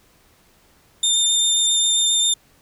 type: tone with vibrato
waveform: 25% pulse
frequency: 3611 Hz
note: A7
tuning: 44 cents sharp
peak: -11 dBFS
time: 1.03-2.34 s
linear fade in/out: 5 ms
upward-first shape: sine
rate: 7.5 Hz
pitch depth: 9 cents each way
effects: pink hiss -56 dBFS RMS until 2.61 s